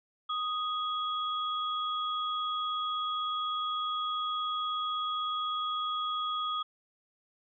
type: tone pair together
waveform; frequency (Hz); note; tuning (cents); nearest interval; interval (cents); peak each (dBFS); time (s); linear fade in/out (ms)
sine; 1244.5 / 3332; D#6 / G#7; 0 / +5; octave + perfect fourth; 1705; -31 / -36; 0.29-6.63; 10
effects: none